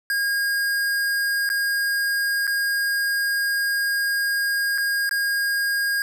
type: tone with dropouts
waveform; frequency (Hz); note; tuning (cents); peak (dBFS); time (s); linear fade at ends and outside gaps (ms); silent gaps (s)
square; 1626; G#6; -37; -21; 0.1-6.02; 1; 1.491-1.5 / 2.469-2.476 / 4.778-4.782 / 5.093-5.111
effects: none